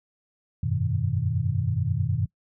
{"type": "tone cluster", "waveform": "sine", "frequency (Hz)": [90.4, 99.8, 121.6, 155], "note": ["F#2", "G2", "B2", "D#3"], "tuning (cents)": [-40, 32, -26, -6], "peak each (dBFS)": [-29, -28, -27, -29], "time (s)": [0.63, 2.26], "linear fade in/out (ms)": 5, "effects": ["noise-tail reverb RT60 0.1 s tail -23 dB re dry"]}